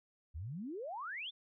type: exponential sweep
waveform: sine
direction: up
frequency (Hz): 69.3 to 3648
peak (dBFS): -40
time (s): 0.34-1.31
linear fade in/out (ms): 20
effects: none